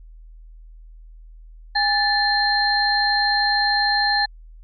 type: tone cluster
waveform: sine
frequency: 816 / 1749 / 4170 Hz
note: G#5 / A6 / C8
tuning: -31 / -11 / -7 cents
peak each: -21 dBFS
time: 1.75-4.26 s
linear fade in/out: 10 ms
effects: added 40 Hz sine -40 dBFS peak until 4.63 s